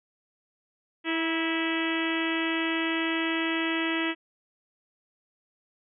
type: harmonic tone with a mistuned harmonic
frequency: 327.3 Hz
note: E4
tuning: 12 cents flat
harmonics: 1 / 2 / 3 / 4 / 5 / 6 / 7 / 8 / 9 / 10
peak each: -28 / -39 / -38 / -38 / -37 / -33 / -38 / -35 / -38 / -39 dBFS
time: 1.04-4.15 s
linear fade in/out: 50 ms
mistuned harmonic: 3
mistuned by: -29 cents
effects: none